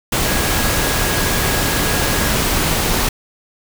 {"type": "tone in noise", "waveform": "sine", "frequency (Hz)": 1652, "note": "G#6", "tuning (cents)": -10, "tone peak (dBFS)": -27, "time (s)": [0.27, 2.29], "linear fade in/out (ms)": 5, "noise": "pink", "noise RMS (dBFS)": -17, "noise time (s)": [0.12, 3.09], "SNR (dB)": -13, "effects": []}